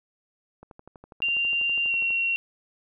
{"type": "click train", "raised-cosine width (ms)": 1, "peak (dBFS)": -31, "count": 19, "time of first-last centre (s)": [0.63, 2.105], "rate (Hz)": 12.2}
{"type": "tone with pitch glide", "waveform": "sine", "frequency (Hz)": [2779, 2739], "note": ["F7", "F7"], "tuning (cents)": [-9, -34], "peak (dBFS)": -22, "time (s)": [1.22, 2.36], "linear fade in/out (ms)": 0, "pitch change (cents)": -25, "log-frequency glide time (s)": [1.88, 1.93]}
{"effects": []}